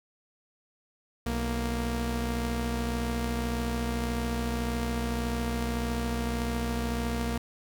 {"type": "tone pair together", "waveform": "sawtooth", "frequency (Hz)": [61.74, 233.1], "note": ["B1", "A#3"], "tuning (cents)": [0, 0], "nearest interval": "octave + major seventh", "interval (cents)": 2300, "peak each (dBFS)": -27, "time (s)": [1.26, 7.38], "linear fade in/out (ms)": 5, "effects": []}